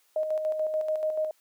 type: tone with tremolo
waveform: sine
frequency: 622 Hz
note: D#5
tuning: 1 cent flat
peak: -23 dBFS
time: 0.16-1.31 s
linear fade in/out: 2 ms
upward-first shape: square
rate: 6.9 Hz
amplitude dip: 45%
effects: white hiss -66 dBFS RMS until 1.4 s + high-pass 400 Hz 12 dB/octave